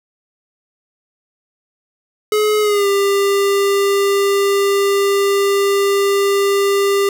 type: tone with pitch glide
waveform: square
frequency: 424.4 to 398.3 Hz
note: G#4 to G4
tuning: +38 to +28 cents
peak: -13 dBFS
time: 2.32-7.09 s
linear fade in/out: 2 ms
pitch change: -110 cents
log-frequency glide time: 2.61-2.87 s
effects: none